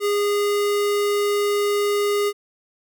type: tone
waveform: square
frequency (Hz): 409.9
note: G#4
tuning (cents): -23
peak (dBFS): -19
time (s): 0-2.33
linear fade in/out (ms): 50
effects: none